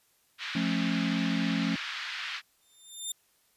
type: band-pass noise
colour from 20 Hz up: pink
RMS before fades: -37 dBFS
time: 0.38-2.42 s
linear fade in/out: 50 ms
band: 1400 to 4200 Hz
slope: 24 dB/octave
type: chord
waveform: triangle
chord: F augmented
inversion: none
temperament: just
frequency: 174.61 / 218.3 / 272.8 Hz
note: F3 / A3 / C#4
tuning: 0 / -13 / -28 cents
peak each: -29 dBFS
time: 0.55-1.76 s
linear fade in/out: 5 ms
type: tone with exponential growth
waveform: 15% pulse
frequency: 3605 Hz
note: A7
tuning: 41 cents sharp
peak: -23 dBFS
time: 2.61-3.12 s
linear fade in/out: 5 ms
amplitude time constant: 110 ms
effects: white hiss -68 dBFS RMS until 3.56 s + resampled to 32000 Hz